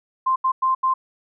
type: tone bursts at uneven times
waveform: sine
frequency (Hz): 1046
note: C6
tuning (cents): -1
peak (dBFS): -16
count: 4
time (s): 0.26-0.36 / 0.44-0.52 / 0.62-0.75 / 0.83-0.94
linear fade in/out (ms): 10
effects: none